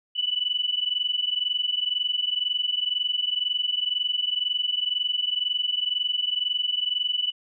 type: tone pair together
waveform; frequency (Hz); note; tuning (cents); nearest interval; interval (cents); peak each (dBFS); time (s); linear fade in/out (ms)
sine; 2960 / 2982; F#7 / F#7; 0 / +13; unison; 13; -26; 0.15-7.32; 20
effects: none